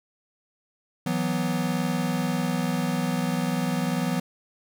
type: chord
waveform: square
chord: E suspended second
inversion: none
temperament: equal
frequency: 164.81 / 185 / 246.9 Hz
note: E3 / F#3 / B3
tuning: 0 / 0 / 0 cents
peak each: -29 dBFS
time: 1.06-4.2 s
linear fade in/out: 5 ms
effects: none